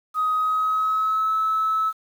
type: tone with pitch glide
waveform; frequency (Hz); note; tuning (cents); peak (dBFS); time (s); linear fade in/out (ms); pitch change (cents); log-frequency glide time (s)
sine; 1257 to 1300.6; D#6 to E6; +17 to -24; -18; 0.14-1.93; 50; +59; 0.34-1.33
effects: tanh soft clip ceiling -15 dBFS + 8-bit